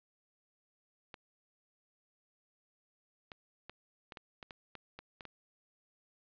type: clicks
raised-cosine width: 0.3 ms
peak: -30 dBFS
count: 11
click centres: 1.142 / 3.318 / 3.696 / 4.122 / 4.172 / 4.428 / 4.508 / 4.753 / 4.99 / 5.208 / 5.253 s
effects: resampled to 11025 Hz + 11-bit